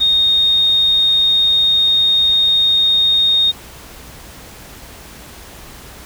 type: tone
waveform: sine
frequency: 3700 Hz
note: A#7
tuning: 14 cents flat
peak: -10 dBFS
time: 0-3.52 s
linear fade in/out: 20 ms
effects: added 60 Hz sine -44 dBFS peak until 6.05 s + pink hiss -37 dBFS RMS until 6.05 s